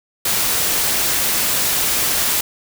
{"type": "noise", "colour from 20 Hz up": "white", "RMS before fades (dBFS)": -18, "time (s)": [0.25, 2.41], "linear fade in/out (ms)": 5, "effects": []}